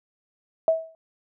sine tone with exponential decay, 648 Hz, E5, 30 cents flat, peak -13 dBFS, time 0.68-0.95 s, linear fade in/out 1 ms, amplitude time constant 57 ms, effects none

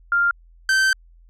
sine / 45% pulse tone pair in turn, 1396.9 / 1549.7 Hz, F6 / G6, 0 / -20 cents, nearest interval major second, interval 180 cents, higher second, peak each -15 dBFS, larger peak neither, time 0.12-0.31 / 0.69-0.93 s, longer second, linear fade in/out 2 ms, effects added 42 Hz sine -47 dBFS peak until 1.29 s + low-pass 8000 Hz 12 dB/octave

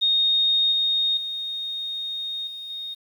sine tone with level steps, 3707 Hz, A#7, 10 cents flat, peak -17 / -19 / -27 / -33 / -30 dBFS, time 0.01-2.95 s, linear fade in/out 20 ms, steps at 0.72 / 1.17 / 2.47 / 2.7 s, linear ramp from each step 2 ms, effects 9-bit

